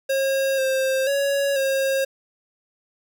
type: tone with pitch steps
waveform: square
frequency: 540 / 529 / 559 / 539 Hz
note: C#5 / C5 / C#5 / C#5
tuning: -45 / +19 / +14 / -49 cents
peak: -20 dBFS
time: 0.09-2.05 s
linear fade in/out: 10 ms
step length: 490 ms
effects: none